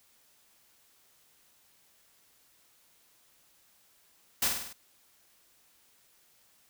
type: noise with echo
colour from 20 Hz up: white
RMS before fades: -27 dBFS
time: 4.42-4.48 s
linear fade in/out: 5 ms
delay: 50 ms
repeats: 5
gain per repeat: -4 dB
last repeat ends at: 4.73 s
effects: white hiss -65 dBFS RMS until 6.69 s